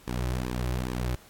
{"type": "tone with flanger", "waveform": "sawtooth", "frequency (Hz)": 62, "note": "B1", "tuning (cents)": 7, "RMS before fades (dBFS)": -30, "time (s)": [0.07, 1.16], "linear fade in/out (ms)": 10, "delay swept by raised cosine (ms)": [1.4, 4.4], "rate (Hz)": 2.4, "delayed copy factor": -0.9, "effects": ["pink hiss -55 dBFS RMS until 1.29 s", "AAC 64 kbps"]}